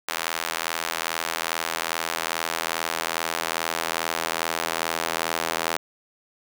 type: tone with high-pass filter sweep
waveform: sawtooth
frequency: 82.41 Hz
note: E2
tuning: in tune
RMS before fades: -28 dBFS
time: 0.08-5.77 s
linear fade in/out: 5 ms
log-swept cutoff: 1100 to 670 Hz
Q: 0.71
effects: none